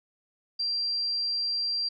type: tone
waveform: sine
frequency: 4730 Hz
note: D8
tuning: 12 cents sharp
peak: -26 dBFS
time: 0.59-1.89 s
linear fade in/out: 10 ms
effects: none